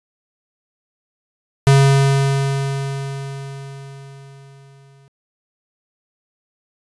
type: tone with exponential decay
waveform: square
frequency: 137.5 Hz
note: C#3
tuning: 14 cents flat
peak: -8 dBFS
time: 1.67-5.08 s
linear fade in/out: 0 ms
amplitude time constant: 740 ms
effects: resampled to 24000 Hz